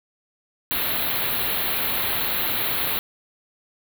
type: band-stop noise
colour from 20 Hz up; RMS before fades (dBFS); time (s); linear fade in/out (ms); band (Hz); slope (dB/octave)
white; -24; 0.71-2.99; 0; 4300 to 11000; 96
effects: none